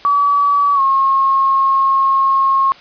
sine tone with pitch glide, 1143 to 1082 Hz, D6 to C#6, -47 to -42 cents, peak -10 dBFS, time 0.05-2.72 s, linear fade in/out 0 ms, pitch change -95 cents, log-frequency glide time 0.74-0.81 s, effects white hiss -40 dBFS RMS until 2.8 s + resampled to 11025 Hz

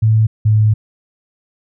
sine tone pair in turn, 110 / 107.67 Hz, A2 / A2, 0 / -37 cents, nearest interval unison, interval 37 cents, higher first, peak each -8 dBFS, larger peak neither, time 0.02-0.27 / 0.45-0.74 s, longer second, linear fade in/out 10 ms, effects none

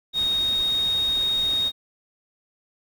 sine tone in noise, 3729 Hz, A#7, in tune, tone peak -20 dBFS, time 0.13-1.72 s, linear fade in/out 50 ms, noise pink, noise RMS -38 dBFS, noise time 0.13-1.72 s, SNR +15 dB, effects none

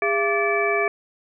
sine tone cluster, 407.1 / 679 / 1166 / 1740 / 2308 Hz, G#4 / F5 / D6 / A6 / D7, -35 / -49 / -13 / -20 / -31 cents, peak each -23 / -25 / -27 / -28 / -24 dBFS, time 0.02-0.88 s, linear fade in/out 2 ms, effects none

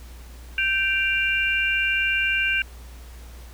sine tone cluster, 1559 / 2365 / 2777 Hz, G6 / D7 / F7, -10 / +12 / -10 cents, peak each -24 dBFS, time 0.58-2.62 s, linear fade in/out 2 ms, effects added 60 Hz sine -39 dBFS peak until 3.53 s + pink hiss -49 dBFS RMS until 3.53 s

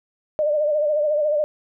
sine tone with vibrato, 600 Hz, D5, 37 cents sharp, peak -17 dBFS, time 0.39-1.44 s, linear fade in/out 0 ms, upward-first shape sine, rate 14 Hz, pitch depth 57 cents each way, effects none

